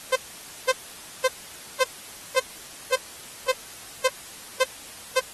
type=tone bursts; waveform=sawtooth; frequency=518 Hz; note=C5; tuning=17 cents flat; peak=-13 dBFS; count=10; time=0.12-5.2 s; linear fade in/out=10 ms; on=40 ms; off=520 ms; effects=white hiss -42 dBFS RMS until 5.33 s + AAC 32 kbps